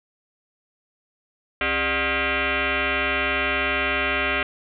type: tone with frequency modulation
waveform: sine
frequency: 401.3 Hz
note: G4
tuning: 41 cents sharp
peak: -20 dBFS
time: 1.61-4.43 s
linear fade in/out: 2 ms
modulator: 334 Hz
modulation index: 7.7
effects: none